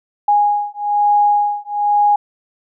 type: beating tone pair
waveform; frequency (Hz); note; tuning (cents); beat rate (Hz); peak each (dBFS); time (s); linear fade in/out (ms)
sine; 825 / 826.1; G#5 / G#5; -12 / -9; 1.1; -15; 0.28-2.16; 5
effects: none